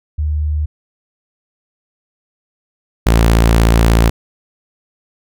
sine / sawtooth tone pair in turn, 75.5 / 56.56 Hz, D2 / A1, +48 / +48 cents, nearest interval perfect fourth, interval 500 cents, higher first, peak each -14 / -4 dBFS, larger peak second, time 0.18-0.66 / 3.06-4.1 s, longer second, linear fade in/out 10 ms, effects none

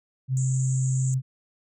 sine tone, 130.81 Hz, C3, in tune, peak -21 dBFS, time 0.28-1.22 s, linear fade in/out 50 ms
white band-pass noise, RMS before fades -38 dBFS, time 0.37-1.14 s, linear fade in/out 0 ms, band 6700 to 7900 Hz, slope 96 dB/octave
effects none

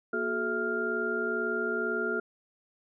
sine tone cluster, 236.3 / 368.7 / 430.8 / 666 / 1401 Hz, A#3 / F#4 / A4 / E5 / F6, +24 / -6 / -37 / +18 / +5 cents, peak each -37 / -34 / -33 / -40 / -31 dBFS, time 0.13-2.2 s, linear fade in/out 5 ms, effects none

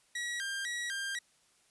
sawtooth tone with vibrato, 1749 Hz, A6, 11 cents flat, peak -31 dBFS, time 0.15-1.19 s, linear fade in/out 5 ms, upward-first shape square, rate 2 Hz, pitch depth 160 cents each way, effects white hiss -68 dBFS RMS until 1.7 s + resampled to 24000 Hz

